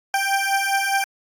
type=beating tone pair; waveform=20% pulse; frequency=784 / 788.9 Hz; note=G5 / G5; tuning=0 / +11 cents; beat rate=4.9 Hz; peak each=-17 dBFS; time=0.14-1.04 s; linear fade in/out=2 ms; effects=AAC 64 kbps